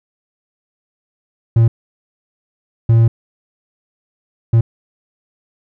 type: tone bursts at uneven times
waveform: triangle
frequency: 114.6 Hz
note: A#2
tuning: 29 cents flat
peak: -5 dBFS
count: 3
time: 1.56-1.68 / 2.89-3.08 / 4.53-4.61 s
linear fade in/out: 5 ms
effects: none